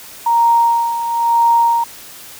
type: tone with tremolo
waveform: sine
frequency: 932.3 Hz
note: A#5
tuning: in tune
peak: -8 dBFS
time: 0.26-1.84 s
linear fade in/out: 5 ms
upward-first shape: sine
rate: 1 Hz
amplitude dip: 65%
effects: white hiss -36 dBFS RMS until 2.39 s